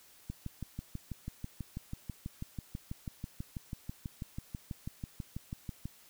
click train, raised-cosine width 5 ms, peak -26 dBFS, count 35, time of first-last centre 0.3-5.856 s, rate 6.12 Hz, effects white hiss -60 dBFS RMS until 6.09 s

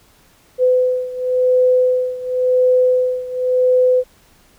sine beating tone pair, 505 / 505.93 Hz, B4 / B4, +39 / +42 cents, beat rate 0.93 Hz, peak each -14 / -17 dBFS, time 0.58-4.04 s, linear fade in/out 50 ms, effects pink hiss -52 dBFS RMS until 4.58 s

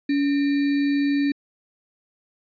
sine tone with sample-and-hold, 283.5 Hz, C#4, 39 cents sharp, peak -18 dBFS, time 0.09-1.32 s, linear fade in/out 5 ms, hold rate 2100 Hz, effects resampled to 11025 Hz

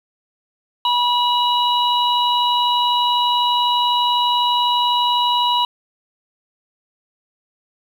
harmonic tone, 972 Hz, B5, 28 cents flat, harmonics 1 / 3 / 4, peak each -16 / -21 / -22 dBFS, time 0.85-5.65 s, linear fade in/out 2 ms, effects 7-bit

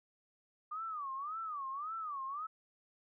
sine tone with vibrato, 1191 Hz, D6, 24 cents sharp, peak -38 dBFS, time 0.71-2.47 s, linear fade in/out 10 ms, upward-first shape sine, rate 1.8 Hz, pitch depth 200 cents each way, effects none

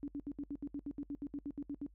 sine tone bursts, 286 Hz, D4, 46 cents flat, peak -37 dBFS, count 16, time 0.03-1.864 s, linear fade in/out 0 ms, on 49 ms, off 70 ms, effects noise-tail reverb RT60 0.1 s tail -22 dB re dry + added 50 Hz sine -59 dBFS peak until 1.94 s

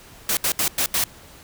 white noise bursts at uneven times, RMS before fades -21 dBFS, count 5, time 0.29-0.37 / 0.44-0.52 / 0.59-0.68 / 0.78-0.86 / 0.94-1.04 s, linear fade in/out 2 ms, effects pink hiss -46 dBFS RMS until 1.43 s

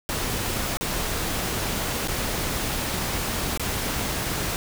pink noise with dropouts, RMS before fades -27 dBFS, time 0.09-4.56 s, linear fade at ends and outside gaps 0 ms, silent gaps 0.771-0.81 / 2.075-2.083 / 3.575-3.596 s, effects none

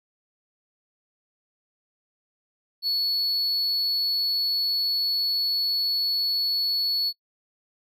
triangle tone, 4406 Hz, C#8, 11 cents flat, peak -21 dBFS, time 2.82-7.13 s, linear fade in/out 50 ms, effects noise-tail reverb RT60 0.1 s tail -25 dB re dry

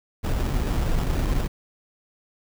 brown noise with sample-and-hold, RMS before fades -23 dBFS, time 0.23-1.48 s, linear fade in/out 20 ms, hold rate 2100 Hz, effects none

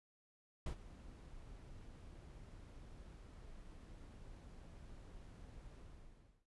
brown noise with ADSR envelope, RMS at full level -38 dBFS, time 0.66-6.46 s, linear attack 4 ms, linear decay 87 ms, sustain -17 dB, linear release 690 ms, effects resampled to 24000 Hz

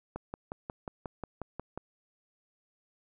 click train, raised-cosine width 1 ms, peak -23 dBFS, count 10, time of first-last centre 0.16-1.776 s, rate 5.57 Hz, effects none

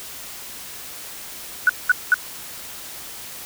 sine tone bursts, 1480 Hz, F#6, in tune, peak -10 dBFS, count 3, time 1.67-2.142 s, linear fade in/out 2 ms, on 24 ms, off 200 ms, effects white hiss -36 dBFS RMS until 3.45 s

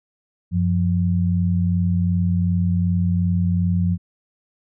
sine tone pair together, 93.13 / 175.8 Hz, F#2 / F3, +12 / +12 cents, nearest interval major seventh, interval 1100 cents, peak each -19 dBFS, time 0.51-3.98 s, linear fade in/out 50 ms, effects none

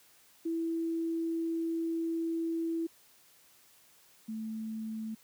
sine tone pair in turn, 330 / 220.2 Hz, E4 / A3, +2 / +2 cents, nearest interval perfect fifth, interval 700 cents, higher first, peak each -30 / -35 dBFS, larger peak first, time 0.45-2.87 / 4.28-5.15 s, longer first, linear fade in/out 10 ms, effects white hiss -62 dBFS RMS until 5.23 s + high-pass 80 Hz 12 dB/octave

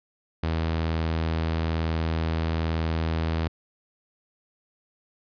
sawtooth tone, 81.1 Hz, E2, 28 cents flat, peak -20 dBFS, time 0.43-3.48 s, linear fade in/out 5 ms, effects resampled to 11025 Hz

